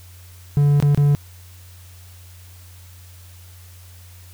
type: tone with dropouts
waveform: triangle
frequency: 144.2 Hz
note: D3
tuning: 31 cents flat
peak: -10 dBFS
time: 0.57-1.15 s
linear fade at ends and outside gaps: 0 ms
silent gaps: 0.801-0.825 / 0.947-0.975 s
effects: added 90 Hz sine -41 dBFS peak until 4.33 s + white hiss -49 dBFS RMS until 4.33 s